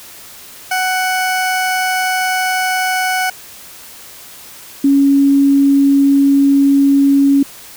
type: tone pair in turn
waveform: 20% pulse / sine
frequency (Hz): 744 / 278.2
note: F#5 / C#4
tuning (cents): +9 / +6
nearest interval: octave + perfect fourth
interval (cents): 1703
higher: first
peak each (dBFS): -9 / -7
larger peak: second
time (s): 0.71-3.3 / 4.84-7.43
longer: neither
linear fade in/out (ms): 5
effects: white hiss -36 dBFS RMS until 7.76 s